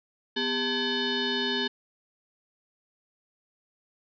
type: tone with frequency modulation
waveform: sine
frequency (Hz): 1700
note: G#6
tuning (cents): +40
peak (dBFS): -25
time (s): 0.36-1.68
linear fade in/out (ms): 10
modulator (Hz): 649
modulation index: 3.7
effects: none